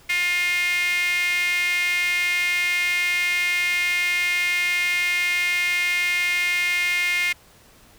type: tone with high-pass filter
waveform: sawtooth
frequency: 354 Hz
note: F4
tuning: 23 cents sharp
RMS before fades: -22 dBFS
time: 0.09-7.33 s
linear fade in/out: 10 ms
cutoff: 2200 Hz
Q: 8.6
effects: pink hiss -52 dBFS RMS until 7.98 s